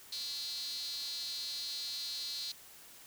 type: tone with high-pass filter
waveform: square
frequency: 155.5 Hz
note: D#3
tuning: 1 cent flat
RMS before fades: -40 dBFS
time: 0.12-2.52 s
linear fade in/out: 5 ms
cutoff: 4200 Hz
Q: 9.4
effects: white hiss -55 dBFS RMS until 3.06 s